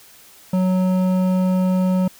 triangle tone with hard clipping, 185 Hz, F#3, in tune, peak -17 dBFS, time 0.53-2.08 s, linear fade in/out 5 ms, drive 14 dB, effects white hiss -47 dBFS RMS until 2.19 s

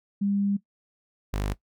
sine / sawtooth tone pair in turn, 200.4 / 50.1 Hz, G3 / G1, +38 / +38 cents, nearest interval 2 octaves, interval 2400 cents, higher first, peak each -22 dBFS, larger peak neither, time 0.21-0.57 / 1.33-1.54 s, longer first, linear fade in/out 10 ms, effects noise-tail reverb RT60 0.1 s tail -17 dB re dry

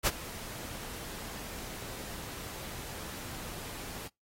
pink noise with ADSR envelope, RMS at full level -24 dBFS, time 0.03-4.08 s, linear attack 38 ms, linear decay 37 ms, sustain -19 dB, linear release 8 ms, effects noise-tail reverb RT60 0.2 s tail -26 dB re dry + AAC 48 kbps

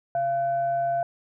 sine tone with frequency modulation, 687 Hz, F5, 29 cents flat, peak -22 dBFS, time 0.15-1.03 s, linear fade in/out 2 ms, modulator 821 Hz, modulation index 0.22, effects none

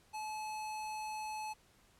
square tone, 860 Hz, A5, 40 cents flat, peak -40 dBFS, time 0.13-1.54 s, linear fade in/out 20 ms, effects pink hiss -67 dBFS RMS until 1.99 s + low-pass 12000 Hz 12 dB/octave

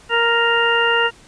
harmonic tone, 466.2 Hz, A#4, in tune, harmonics 1 / 2 / 3 / 4 / 6, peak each -20 / -21 / -19 / -21 / -20 dBFS, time 0.09-1.11 s, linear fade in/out 50 ms, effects pink hiss -47 dBFS RMS until 1.27 s + resampled to 22050 Hz

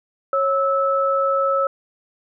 sine tone pair together, 547.8 / 1307 Hz, C#5 / E6, -21 / -15 cents, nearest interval octave + minor third, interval 1506 cents, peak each -19 dBFS, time 0.33-1.67 s, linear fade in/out 2 ms, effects none

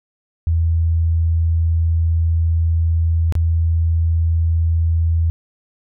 sine tone with dropouts, 82.41 Hz, E2, in tune, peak -13 dBFS, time 0.47-5.3 s, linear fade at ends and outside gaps 0 ms, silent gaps 3.324-3.353 s, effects none

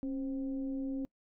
sine tone with frequency modulation, 271 Hz, C#4, 39 cents flat, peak -33 dBFS, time 0.03-1.05 s, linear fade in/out 0 ms, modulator 252 Hz, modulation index 0.41, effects noise-tail reverb RT60 0.1 s tail -24 dB re dry

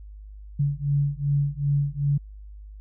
sine beating tone pair, 141.3 / 143.9 Hz, C#3 / D3, +34 / -35 cents, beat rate 2.6 Hz, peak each -24 dBFS, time 0.59-2.18 s, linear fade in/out 10 ms, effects added 51 Hz sine -39 dBFS peak until 2.8 s

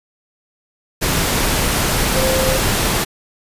sine tone in noise, 523.3 Hz, C5, in tune, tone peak -18 dBFS, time 2.15-2.58 s, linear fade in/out 20 ms, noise pink, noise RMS -17 dBFS, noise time 1.01-3.05 s, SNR -4 dB, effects resampled to 32000 Hz

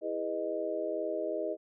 sine chord, E major seventh, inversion none, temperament just, 329.6 / 412 / 494.4 / 618.1 Hz, E4 / G#4 / B4 / D#5, 0 / -14 / +2 / -12 cents, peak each -38 / -37 / -39 / -34 dBFS, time 0.01-1.57 s, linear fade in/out 50 ms, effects none

